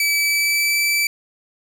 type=tone with pitch glide; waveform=sawtooth; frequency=2300 to 2320 Hz; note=D7 to D7; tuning=-37 to -22 cents; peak=-13 dBFS; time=0-1.07 s; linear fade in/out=2 ms; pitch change=+15 cents; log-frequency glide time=0.17-0.78 s; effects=none